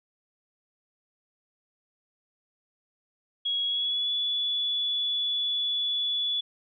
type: tone with pitch glide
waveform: sine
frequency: 3322 to 3429 Hz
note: G#7 to A7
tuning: 0 to -45 cents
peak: -25 dBFS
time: 3.45-6.41 s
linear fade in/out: 10 ms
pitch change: +55 cents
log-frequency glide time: 3.66-4.1 s
effects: none